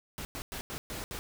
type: noise bursts at uneven times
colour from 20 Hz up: pink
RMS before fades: -39 dBFS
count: 6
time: 0.18-0.25 / 0.35-0.42 / 0.52-0.61 / 0.7-0.78 / 0.9-1.04 / 1.11-1.19 s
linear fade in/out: 0 ms
effects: none